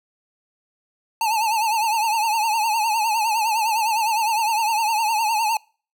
square tone with vibrato, 880 Hz, A5, in tune, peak -19 dBFS, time 1.21-5.57 s, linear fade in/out 2 ms, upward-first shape triangle, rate 9.8 Hz, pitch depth 110 cents each way, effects noise-tail reverb RT60 0.4 s tail -26 dB re dry

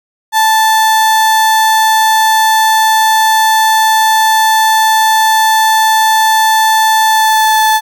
35% pulse tone with pitch glide, 879 to 871.9 Hz, A5 to A5, -2 to -16 cents, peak -5 dBFS, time 0.32-7.81 s, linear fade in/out 50 ms, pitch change -14 cents, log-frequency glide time 7.04-7.54 s, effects none

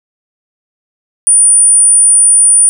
sine tone, 9397 Hz, D9, in tune, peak -3 dBFS, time 1.27-2.69 s, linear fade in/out 0 ms, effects none

